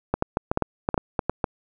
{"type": "clicks", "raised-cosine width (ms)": 1, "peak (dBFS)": -7, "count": 12, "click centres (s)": [0.14, 0.224, 0.371, 0.515, 0.574, 0.623, 0.889, 0.943, 0.978, 1.192, 1.296, 1.442], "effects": []}